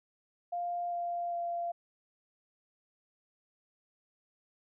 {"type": "tone with pitch steps", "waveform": "sine", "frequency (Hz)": [700, 694.8, 689.6], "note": ["F5", "F5", "F5"], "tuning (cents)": [4, -9, -22], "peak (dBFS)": -32, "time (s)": [0.52, 1.72], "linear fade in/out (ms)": 10, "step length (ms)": 400, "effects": []}